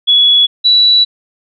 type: tone pair in turn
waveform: sine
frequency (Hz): 3383 / 3938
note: G#7 / B7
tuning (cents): +31 / -6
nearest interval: minor third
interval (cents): 263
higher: second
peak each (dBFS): -5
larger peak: neither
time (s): 0.07-0.47 / 0.64-1.05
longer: second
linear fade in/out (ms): 20
effects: none